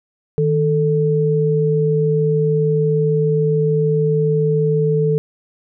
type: tone pair together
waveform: sine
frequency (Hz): 155.67 / 440.3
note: D#3 / A4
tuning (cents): +1 / +1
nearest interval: octave + tritone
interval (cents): 1800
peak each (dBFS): -16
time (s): 0.38-5.18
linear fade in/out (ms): 0
effects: none